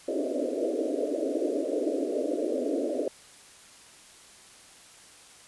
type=band-pass noise; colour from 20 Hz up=pink; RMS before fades=-29 dBFS; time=0.08-3.08 s; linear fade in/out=2 ms; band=260 to 640 Hz; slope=96 dB/octave; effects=white hiss -52 dBFS RMS until 5.47 s + resampled to 24000 Hz